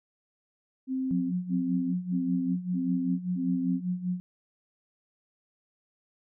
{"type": "tone bursts", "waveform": "sine", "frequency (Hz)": 261.6, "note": "C4", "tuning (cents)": 0, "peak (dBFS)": -27, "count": 5, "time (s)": [0.87, 3.81], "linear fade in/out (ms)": 50, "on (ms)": 460, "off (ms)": 160}
{"type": "tone with tremolo", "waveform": "sine", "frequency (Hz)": 180.4, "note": "F#3", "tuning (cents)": -44, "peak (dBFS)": -25, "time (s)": [1.11, 4.2], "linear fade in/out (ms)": 0, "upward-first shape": "sine", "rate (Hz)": 5.1, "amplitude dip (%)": 75}
{"effects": []}